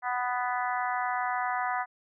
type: harmonic tone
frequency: 247.7 Hz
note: B3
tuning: 5 cents sharp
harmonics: 3 / 4 / 5 / 6 / 7 / 8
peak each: -31 / -33 / -35 / -37 / -38 / -39 dBFS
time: 0.02-1.86 s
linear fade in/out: 50 ms
effects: none